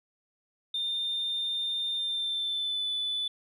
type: tone with pitch glide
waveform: sine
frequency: 3612 to 3487 Hz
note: A7 to A7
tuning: +45 to -16 cents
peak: -27 dBFS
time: 0.74-3.28 s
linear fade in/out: 5 ms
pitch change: -61 cents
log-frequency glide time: 1.95-2.9 s
effects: tanh soft clip ceiling -25 dBFS